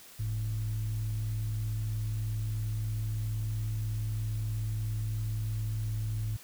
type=tone pair together; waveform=sine; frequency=44.82 / 107.9 Hz; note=F1 / A2; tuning=+46 / -33 cents; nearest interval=octave + minor third; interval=1521 cents; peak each=-37 / -29 dBFS; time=0.19-6.37 s; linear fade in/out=10 ms; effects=tanh soft clip ceiling -26 dBFS + white hiss -52 dBFS RMS until 6.43 s